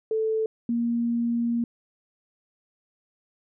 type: tone pair in turn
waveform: sine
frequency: 440 / 235.1 Hz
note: A4 / A#3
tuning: 0 / +15 cents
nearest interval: major seventh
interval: 1085 cents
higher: first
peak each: -22 dBFS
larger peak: neither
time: 0.11-0.46 / 0.69-1.64 s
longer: second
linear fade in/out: 2 ms
effects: none